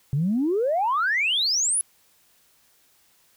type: exponential sweep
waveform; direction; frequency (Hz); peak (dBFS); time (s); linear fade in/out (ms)
sine; up; 131.3 to 10860; -19; 0.13-1.81; 0
effects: tanh soft clip ceiling -15 dBFS + white hiss -61 dBFS RMS until 3.36 s